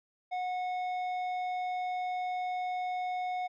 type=tone with tanh clipping; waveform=triangle; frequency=730 Hz; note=F#5; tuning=24 cents flat; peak=-33 dBFS; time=0.31-3.48 s; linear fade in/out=20 ms; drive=13 dB; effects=none